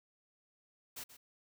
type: noise with echo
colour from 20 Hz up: white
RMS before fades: -45 dBFS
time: 0.96-1.04 s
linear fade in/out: 10 ms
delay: 130 ms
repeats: 1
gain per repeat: -12 dB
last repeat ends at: 1.17 s
effects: none